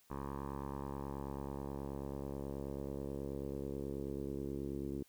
10% pulse tone with low-pass filter sweep, 69.3 Hz, C#2, in tune, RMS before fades -42 dBFS, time 0.1-5.03 s, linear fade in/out 5 ms, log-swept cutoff 1100 to 350 Hz, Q 2.4, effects white hiss -69 dBFS RMS until 5.08 s

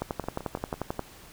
two click trains, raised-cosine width 1 ms, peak -24 / -15 dBFS, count 4 / 12, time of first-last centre 0.24-0.74 / 0.02-0.993 s, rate 6 / 11.3 Hz, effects pink hiss -50 dBFS RMS until 1.32 s

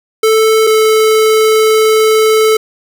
square tone pair in turn, 440 / 436.5 Hz, A4 / A4, 0 / -14 cents, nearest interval unison, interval 14 cents, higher first, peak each -7 dBFS, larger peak neither, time 0.23-0.67 / 0.67-2.57 s, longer second, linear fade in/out 5 ms, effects none

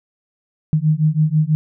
sine beating tone pair, 151.7 / 157.8 Hz, D#3 / D#3, -44 / +25 cents, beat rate 6.1 Hz, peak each -16 dBFS, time 0.73-1.55 s, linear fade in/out 0 ms, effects none

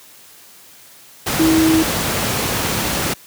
sine tone in noise, 320.8 Hz, E4, 47 cents flat, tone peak -11 dBFS, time 1.39-1.83 s, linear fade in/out 10 ms, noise pink, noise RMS -19 dBFS, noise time 1.26-3.14 s, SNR +5 dB, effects white hiss -44 dBFS RMS until 3.26 s + high-pass 80 Hz 12 dB/octave

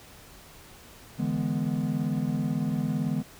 triangle chord, E dominant seventh, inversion third, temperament equal, 146.83 / 164.81 / 207.7 / 246.9 Hz, D3 / E3 / G#3 / B3, 0 / 0 / 0 / 0 cents, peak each -29 dBFS, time 1.18-3.23 s, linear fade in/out 20 ms, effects pink hiss -50 dBFS RMS until 3.39 s

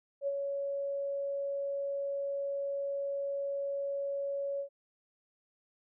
sine tone with ADSR envelope, 559 Hz, C#5, 14 cents sharp, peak -28 dBFS, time 0.21-4.69 s, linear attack 62 ms, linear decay 39 ms, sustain -4 dB, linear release 91 ms, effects none

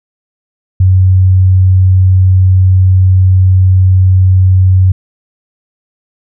sine tone, 93.3 Hz, F#2, 15 cents sharp, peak -3 dBFS, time 0.8-4.92 s, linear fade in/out 5 ms, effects none

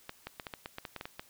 clicks, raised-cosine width 0.3 ms, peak -23 dBFS, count 12, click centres 0.094 / 0.27 / 0.398 / 0.468 / 0.538 / 0.659 / 0.784 / 0.852 / 0.963 / 1.011 / 1.055 / 1.195 s, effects white hiss -61 dBFS RMS until 1.29 s

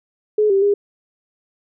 sine tone with pitch steps, 424.2 / 391.1 / 406.1 Hz, G#4 / G4 / G#4, +37 / -4 / -39 cents, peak -12 dBFS, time 0.38-0.74 s, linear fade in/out 5 ms, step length 120 ms, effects none

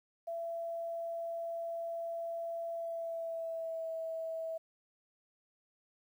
sine tone with pitch glide, 671 to 651.1 Hz, E5 to E5, +31 to -22 cents, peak -36 dBFS, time 0.27-4.58 s, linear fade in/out 10 ms, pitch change -53 cents, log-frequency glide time 2.73-3.9 s, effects 11-bit

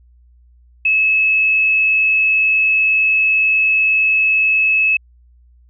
sine tone, 2591 Hz, E7, 30 cents flat, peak -11 dBFS, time 0.85-4.97 s, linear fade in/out 5 ms, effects added 60 Hz sine -46 dBFS peak until 5.69 s

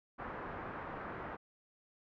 white low-pass noise, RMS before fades -44 dBFS, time 0.18-1.37 s, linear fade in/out 20 ms, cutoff 1500 Hz, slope 24 dB/octave, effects none

